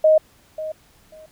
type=tone with echo; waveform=sine; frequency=625 Hz; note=D#5; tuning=8 cents sharp; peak=-10 dBFS; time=0.04-0.18 s; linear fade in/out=5 ms; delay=540 ms; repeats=2; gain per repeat=-15 dB; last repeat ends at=1.26 s; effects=pink hiss -55 dBFS RMS until 1.31 s